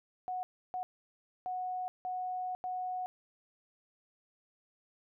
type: tone bursts at uneven times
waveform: sine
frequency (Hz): 735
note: F#5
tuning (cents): -12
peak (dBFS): -34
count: 5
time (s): 0.28-0.43 / 0.74-0.83 / 1.46-1.88 / 2.05-2.55 / 2.64-3.06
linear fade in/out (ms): 0
effects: none